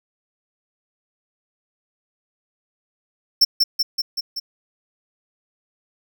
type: tone with echo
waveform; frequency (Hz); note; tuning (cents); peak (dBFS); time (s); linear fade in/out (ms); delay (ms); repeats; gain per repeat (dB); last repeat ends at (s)
square; 5380; E8; +34; -10; 3.41-3.45; 10; 190; 5; -3; 4.4
effects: none